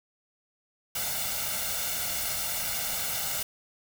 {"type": "noise with comb filter", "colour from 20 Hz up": "white", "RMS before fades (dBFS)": -31, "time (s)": [0.95, 3.43], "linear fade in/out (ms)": 5, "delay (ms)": 1.4, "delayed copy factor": 0.75, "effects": []}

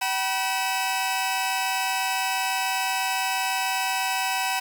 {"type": "tone cluster", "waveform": "sawtooth", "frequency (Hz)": [762, 971, 2594], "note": ["G5", "B5", "E7"], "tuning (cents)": [-49, -30, -28], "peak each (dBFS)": [-23, -25, -26], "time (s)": [0.01, 4.6], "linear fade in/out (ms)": 10, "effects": ["7-bit"]}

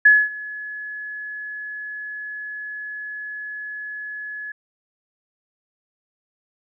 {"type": "tone with ADSR envelope", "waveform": "sine", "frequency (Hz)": 1700, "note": "G#6", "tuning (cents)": 40, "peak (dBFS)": -7, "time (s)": [0.05, 4.52], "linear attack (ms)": 8, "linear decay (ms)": 230, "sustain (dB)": -22, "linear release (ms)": 5, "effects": []}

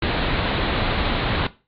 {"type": "low-pass noise", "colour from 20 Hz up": "pink", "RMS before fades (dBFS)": -22, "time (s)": [0.02, 1.47], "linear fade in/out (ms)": 5, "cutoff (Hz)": 4200, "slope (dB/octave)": 96, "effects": ["noise-tail reverb RT60 0.3 s tail -17 dB re dry", "AAC 64 kbps"]}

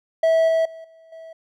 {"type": "tone with level steps", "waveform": "triangle", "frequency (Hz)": 651, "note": "E5", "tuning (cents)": -22, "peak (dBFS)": [-12, -14, -34, -45, -35], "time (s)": [0.23, 1.33], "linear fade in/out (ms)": 5, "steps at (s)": [0.48, 0.65, 0.84, 1.12], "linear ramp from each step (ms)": 5, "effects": []}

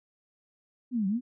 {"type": "linear two-way sweep", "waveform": "sine", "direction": "down then up", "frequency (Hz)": [260, 185, 260], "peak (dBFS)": -25, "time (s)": [0.91, 1.21], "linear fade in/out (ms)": 50, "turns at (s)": 1.07, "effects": []}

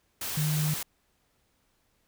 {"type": "tone in noise", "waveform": "sine", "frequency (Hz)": 152.7, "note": "D#3", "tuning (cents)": -32, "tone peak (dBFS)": -25, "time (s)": [0.37, 0.74], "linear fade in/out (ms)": 5, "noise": "white", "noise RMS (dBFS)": -34, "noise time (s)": [0.21, 0.83], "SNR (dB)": 6, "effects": ["pink hiss -71 dBFS RMS until 2.07 s"]}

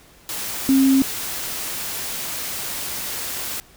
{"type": "tone in noise", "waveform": "sine", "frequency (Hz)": 268.1, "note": "C4", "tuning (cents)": 42, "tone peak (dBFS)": -12, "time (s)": [0.69, 1.02], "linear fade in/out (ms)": 0, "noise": "white", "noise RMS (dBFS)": -28, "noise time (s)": [0.29, 3.6], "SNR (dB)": 13, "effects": ["pink hiss -50 dBFS RMS until 3.76 s"]}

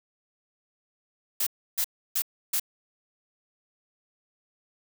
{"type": "noise bursts", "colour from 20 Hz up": "blue", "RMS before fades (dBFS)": -26, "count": 4, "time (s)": [1.4, 2.598], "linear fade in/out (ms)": 5, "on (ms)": 67, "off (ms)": 310, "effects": []}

